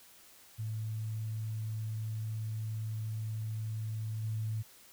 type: tone with level steps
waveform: sine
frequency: 109.6 Hz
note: A2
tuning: 6 cents flat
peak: -34 / -32 dBFS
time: 0.58-4.63 s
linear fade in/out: 20 ms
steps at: 4.23 s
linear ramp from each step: 10 ms
effects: white hiss -58 dBFS RMS until 4.92 s